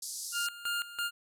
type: band-pass noise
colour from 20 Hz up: pink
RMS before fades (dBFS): -40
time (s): 0.02-0.47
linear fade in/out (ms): 5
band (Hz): 4600 to 12000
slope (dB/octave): 48
type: tone with tremolo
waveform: 25% pulse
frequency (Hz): 1407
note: F6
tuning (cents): +12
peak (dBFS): -27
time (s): 0.32-1.11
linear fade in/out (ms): 50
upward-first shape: square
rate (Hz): 3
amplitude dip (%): 80
effects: none